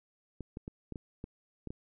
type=clicks; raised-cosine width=3 ms; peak=-27 dBFS; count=8; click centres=0.407 / 0.571 / 0.679 / 0.923 / 0.958 / 1.241 / 1.673 / 1.705 s; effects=none